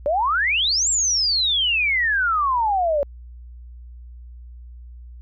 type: exponential two-way sweep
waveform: sine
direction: up then down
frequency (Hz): 554 to 7660 to 554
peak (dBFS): -17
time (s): 0.06-3.03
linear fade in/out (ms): 0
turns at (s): 0.89
effects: added 60 Hz sine -37 dBFS peak until 5.21 s